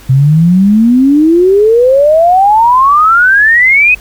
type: exponential sweep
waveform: sine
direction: up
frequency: 128.1 to 2559 Hz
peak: -3 dBFS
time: 0.09-3.95 s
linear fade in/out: 10 ms
effects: added 50 Hz sine -35 dBFS peak until 4 s + pink hiss -37 dBFS RMS until 4 s